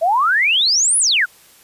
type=exponential two-way sweep; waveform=sine; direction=up then down; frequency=622.3 to 10480 to 1345 Hz; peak=-12 dBFS; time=0.01-1.26 s; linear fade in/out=20 ms; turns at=0.98 s; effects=white hiss -48 dBFS RMS until 1.63 s + resampled to 32000 Hz